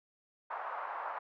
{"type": "band-pass noise", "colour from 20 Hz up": "white", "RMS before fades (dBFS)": -40, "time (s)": [0.5, 1.19], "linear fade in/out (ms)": 10, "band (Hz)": [720, 1200], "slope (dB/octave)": 24, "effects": []}